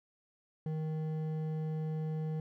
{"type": "tone with hard clipping", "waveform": "triangle", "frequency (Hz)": 156.7, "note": "D#3", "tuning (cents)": 13, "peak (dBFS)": -35, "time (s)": [0.66, 2.4], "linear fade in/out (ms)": 2, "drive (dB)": 12, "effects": []}